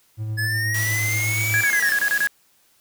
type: tone with tremolo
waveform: triangle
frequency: 108.7 Hz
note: A2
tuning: 21 cents flat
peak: -21 dBFS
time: 0.17-1.64 s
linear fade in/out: 50 ms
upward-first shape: sine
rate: 8.3 Hz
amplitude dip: 30%
type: linear two-way sweep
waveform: square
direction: up then down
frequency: 1701 to 2349 to 1701 Hz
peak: -23 dBFS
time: 0.37-1.94 s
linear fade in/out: 20 ms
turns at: 1.61 s
type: high-pass noise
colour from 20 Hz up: white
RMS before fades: -30 dBFS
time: 0.74-2.27 s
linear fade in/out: 5 ms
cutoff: 170 Hz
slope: 48 dB/octave
type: tone bursts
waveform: sine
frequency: 1662 Hz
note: G#6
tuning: 1 cent sharp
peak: -17 dBFS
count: 8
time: 1.54-2.272 s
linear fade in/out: 0 ms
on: 67 ms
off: 28 ms
effects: white hiss -60 dBFS RMS until 2.8 s